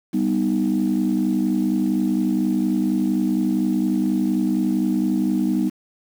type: chord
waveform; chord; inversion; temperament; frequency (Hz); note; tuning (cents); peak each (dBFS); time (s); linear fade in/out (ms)
sine; G augmented; none; equal; 196 / 246.9 / 311.1; G3 / B3 / D#4; 0 / 0 / 0; -21; 0.13-5.7; 20
effects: tanh soft clip ceiling -11 dBFS + 7-bit